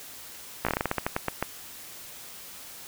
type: slowing click train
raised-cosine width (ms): 0.5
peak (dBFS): -10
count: 14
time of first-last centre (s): 0.65-1.426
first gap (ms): 16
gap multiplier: 1.2
effects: white hiss -44 dBFS RMS until 2.87 s